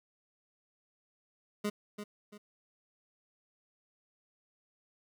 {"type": "tone with echo", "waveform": "25% pulse", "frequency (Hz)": 207.7, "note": "G#3", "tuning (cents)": 0, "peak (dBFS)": -27, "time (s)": [1.64, 1.7], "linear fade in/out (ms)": 10, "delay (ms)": 340, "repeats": 2, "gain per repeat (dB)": -9, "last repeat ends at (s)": 2.38, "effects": []}